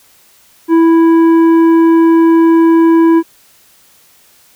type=tone with tanh clipping; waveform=sine; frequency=329.6 Hz; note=E4; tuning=in tune; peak=-6 dBFS; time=0.68-3.23 s; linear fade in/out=50 ms; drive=9 dB; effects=white hiss -47 dBFS RMS until 4.55 s

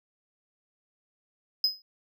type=tone with exponential decay; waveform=triangle; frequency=5050 Hz; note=D#8; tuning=25 cents sharp; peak=-17 dBFS; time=1.64-1.82 s; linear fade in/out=2 ms; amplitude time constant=37 ms; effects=none

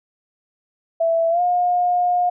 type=tone with pitch glide; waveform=sine; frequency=662 to 713.6 Hz; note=E5 to F5; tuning=+7 to +37 cents; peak=-15 dBFS; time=1-2.3 s; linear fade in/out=10 ms; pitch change=+130 cents; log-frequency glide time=1.3-1.41 s; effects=none

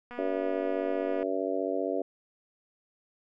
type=click train; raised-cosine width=0.5 ms; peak=-29 dBFS; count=273; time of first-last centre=0.11-1.229 s; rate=243 Hz
type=harmonic tone; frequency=95.3 Hz; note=G2; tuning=48 cents flat; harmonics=3 / 4 / 5 / 6 / 7; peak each=-34 / -34 / -34 / -34 / -34 dBFS; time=0.18-2.02 s; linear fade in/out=5 ms
effects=none

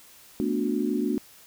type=chord; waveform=sine; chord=B minor seventh; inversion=third; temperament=equal with one note detuned; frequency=220 / 246.9 / 293.7 / 364.9 Hz; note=A3 / B3 / D4 / F#4; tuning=0 / 0 / 0 / -24 cents; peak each=-29 / -29 / -28 / -30 dBFS; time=0.4-1.18 s; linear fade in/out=0 ms; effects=white hiss -52 dBFS RMS until 1.46 s

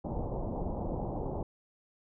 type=low-pass noise; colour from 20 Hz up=pink; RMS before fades=-35 dBFS; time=0.04-1.43 s; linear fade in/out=5 ms; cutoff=900 Hz; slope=48 dB/octave; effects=none

